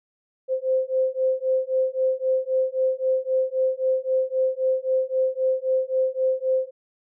sine beating tone pair, 519 / 522.8 Hz, C5 / C5, -14 / -1 cents, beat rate 3.8 Hz, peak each -23 dBFS, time 0.48-6.71 s, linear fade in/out 50 ms, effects none

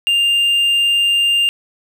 triangle tone, 2799 Hz, F7, 3 cents sharp, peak -10 dBFS, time 0.07-1.49 s, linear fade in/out 0 ms, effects none

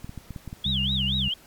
clicks, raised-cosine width 5 ms, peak -23 dBFS, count 7, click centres 0.045 / 0.094 / 0.177 / 0.307 / 0.362 / 0.477 / 0.529 s
sine tone with vibrato, 3281 Hz, G#7, 22 cents flat, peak -24 dBFS, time 0.64-1.34 s, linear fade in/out 5 ms, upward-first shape sine, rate 4.3 Hz, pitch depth 280 cents each way
harmonic tone, 65.41 Hz, C2, in tune, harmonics 1 / 2 / 3, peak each -30 / -30 / -30 dBFS, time 0.65-1.29 s, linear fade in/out 10 ms
effects pink hiss -52 dBFS RMS until 1.46 s + MP3 96 kbps

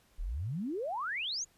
sine exponential sweep, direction up, 33.18 to 7040 Hz, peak -33 dBFS, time 0.18-1.45 s, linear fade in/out 20 ms, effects pink hiss -67 dBFS RMS until 1.57 s + resampled to 32000 Hz

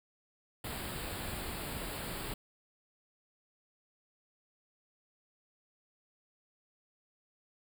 pink band-stop noise, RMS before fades -40 dBFS, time 0.64-2.34 s, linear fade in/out 5 ms, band 4900 to 7500 Hz, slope 96 dB/octave, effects none

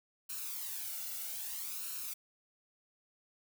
blue noise with flanger, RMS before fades -41 dBFS, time 0.29-2.14 s, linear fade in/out 10 ms, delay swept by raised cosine 0.72 to 1.44 ms, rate 0.62 Hz, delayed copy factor +0.65, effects none

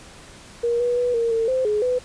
sine tone with pitch steps, 472.6 / 485.4 / 490 / 463.6 / 453.1 / 518 / 420.6 / 500 Hz, A#4 / B4 / B4 / A#4 / A#4 / C5 / G#4 / B4, +24 / -30 / -14 / -10 / -49 / -17 / +22 / +21 cents, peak -18 dBFS, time 0.63-1.99 s, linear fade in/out 10 ms, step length 170 ms, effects pink hiss -44 dBFS RMS until 2.04 s + resampled to 22050 Hz

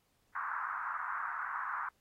pink band-pass noise, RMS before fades -38 dBFS, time 0.35-1.89 s, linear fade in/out 5 ms, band 1000 to 1600 Hz, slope 48 dB/octave, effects pink hiss -75 dBFS RMS until 2 s + AAC 48 kbps

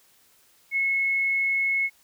sine tone, 2184 Hz, C#7, 26 cents flat, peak -21 dBFS, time 0.71-1.9 s, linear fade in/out 50 ms, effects white hiss -60 dBFS RMS until 2.03 s

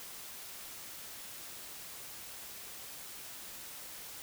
silence, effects white hiss -47 dBFS RMS until 4.22 s

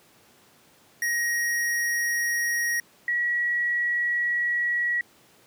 square / sine tone pair in turn, 1886 / 1922.3 Hz, A#6 / B6, +20 / -47 cents, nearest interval unison, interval 33 cents, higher second, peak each -24 / -22 dBFS, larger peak second, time 1.02-2.8 / 3.08-5.01 s, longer second, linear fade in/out 2 ms, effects pink hiss -57 dBFS RMS until 5.46 s + high-pass 150 Hz 12 dB/octave

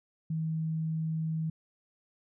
sine tone, 159.8 Hz, D#3, 47 cents sharp, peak -29 dBFS, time 0.3-1.5 s, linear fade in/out 5 ms, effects none

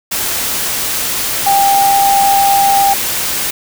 sine tone in noise, 794 Hz, G5, 22 cents sharp, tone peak -8 dBFS, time 1.46-2.94 s, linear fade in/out 10 ms, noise white, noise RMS -17 dBFS, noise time 0.11-3.51 s, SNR +6 dB, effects none

